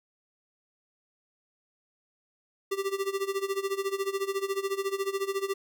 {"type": "tone with tremolo", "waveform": "square", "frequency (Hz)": 392, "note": "G4", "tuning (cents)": 0, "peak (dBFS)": -26, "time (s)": [2.71, 5.54], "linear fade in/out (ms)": 10, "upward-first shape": "sine", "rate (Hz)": 14, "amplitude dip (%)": 85, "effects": []}